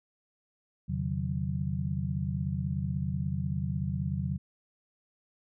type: tone cluster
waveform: sine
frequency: 83.7 / 134 / 150.3 / 184.3 Hz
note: E2 / C3 / D3 / F#3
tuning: +27 / +42 / +40 / -7 cents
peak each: -35 / -33 / -36 / -34 dBFS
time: 0.88-4.38 s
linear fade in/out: 20 ms
effects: none